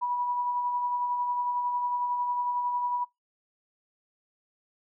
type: tone with tremolo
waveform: sine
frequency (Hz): 977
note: B5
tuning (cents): -19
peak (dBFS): -25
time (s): 0.01-3.05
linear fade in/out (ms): 20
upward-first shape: sine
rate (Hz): 11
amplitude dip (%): 35
effects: noise-tail reverb RT60 0.2 s tail -25 dB re dry